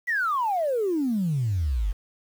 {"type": "exponential sweep", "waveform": "sine", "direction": "down", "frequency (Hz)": [2000, 43.65], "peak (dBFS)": -21, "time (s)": [0.07, 1.93], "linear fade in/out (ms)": 20, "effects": ["tanh soft clip ceiling -18 dBFS", "8-bit"]}